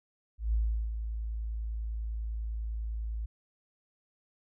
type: tone with ADSR envelope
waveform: sine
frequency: 55 Hz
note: A1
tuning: in tune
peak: -24 dBFS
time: 0.38-3.26 s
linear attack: 150 ms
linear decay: 380 ms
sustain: -8 dB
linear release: 8 ms
effects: none